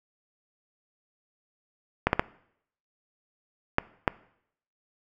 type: clicks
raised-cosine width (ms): 0.5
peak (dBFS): -5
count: 5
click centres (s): 2.07 / 2.131 / 2.195 / 3.784 / 4.078
effects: noise-tail reverb RT60 0.7 s tail -21 dB re dry